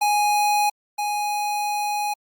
square tone pair in turn, 830.6 / 830.6 Hz, G#5 / G#5, 0 / 0 cents, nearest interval unison, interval 0 cents, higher neither, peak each -18 / -23 dBFS, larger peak first, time 0.01-0.7 / 0.98-2.14 s, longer second, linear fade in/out 10 ms, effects Opus 48 kbps

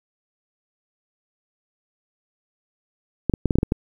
clicks, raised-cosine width 3 ms, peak -6 dBFS, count 8, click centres 3.297 / 3.338 / 3.457 / 3.508 / 3.556 / 3.586 / 3.631 / 3.721 s, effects 8-bit

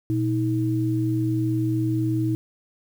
sine tone pair together, 120 / 318.5 Hz, B2 / D#4, -49 / +41 cents, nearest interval octave + perfect fourth, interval 1690 cents, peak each -23 dBFS, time 0.1-2.35 s, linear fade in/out 0 ms, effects 8-bit

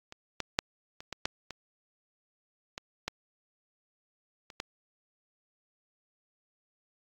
clicks, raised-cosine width 0.2 ms, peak -27 / -14 / -6 / -26 / -19 / -11 / -22 / -20 / -14 / -30 / -16 dBFS, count 11, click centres 0.124 / 0.403 / 0.589 / 1.005 / 1.127 / 1.255 / 1.507 / 2.779 / 3.08 / 4.502 / 4.601 s, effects AAC 64 kbps

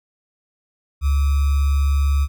sine tone with sample-and-hold, 70.4 Hz, C#2, 27 cents sharp, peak -14 dBFS, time 1.01-2.28 s, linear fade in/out 50 ms, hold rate 1225 Hz, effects none

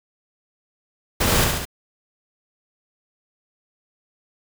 pink noise with echo, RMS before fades -20 dBFS, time 1.2-1.45 s, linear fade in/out 10 ms, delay 68 ms, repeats 3, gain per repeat -3 dB, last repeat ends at 1.654 s, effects none

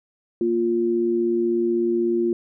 sine tone pair together, 233.1 / 349.3 Hz, A#3 / F4, 0 / 0 cents, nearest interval perfect fifth, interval 700 cents, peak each -25 / -19 dBFS, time 0.41-2.33 s, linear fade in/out 2 ms, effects none

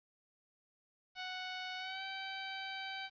10% pulse tone with pitch glide, 740 to 771.9 Hz, F#5 to G5, 0 to -27 cents, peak -32 dBFS, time 1.15-3.1 s, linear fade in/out 50 ms, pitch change +73 cents, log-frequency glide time 1.77-2.03 s, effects resampled to 11025 Hz + 11-bit

